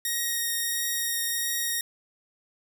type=tone with vibrato; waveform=5% pulse; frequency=1870 Hz; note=A#6; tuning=5 cents sharp; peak=-16 dBFS; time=0.05-1.81 s; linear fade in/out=2 ms; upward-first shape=triangle; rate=1.5 Hz; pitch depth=11 cents each way; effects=none